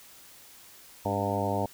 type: harmonic tone with a mistuned harmonic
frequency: 100.5 Hz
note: G2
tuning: 44 cents sharp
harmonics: 1 / 2 / 3 / 4 / 5 / 6 / 7 / 8 / 9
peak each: -33 / -35 / -36 / -37 / -35 / -34 / -34 / -37 / -34 dBFS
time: 1.05-1.66 s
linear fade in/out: 5 ms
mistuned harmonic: 3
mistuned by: -64 cents
effects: white hiss -52 dBFS RMS until 1.73 s